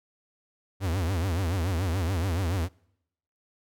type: tone with vibrato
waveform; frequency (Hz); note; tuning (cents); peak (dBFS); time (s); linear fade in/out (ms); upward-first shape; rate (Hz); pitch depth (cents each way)
45% pulse; 89; F2; +33; -25; 0.8-2.69; 50; triangle; 7; 230
effects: noise-tail reverb RT60 0.8 s tail -26 dB re dry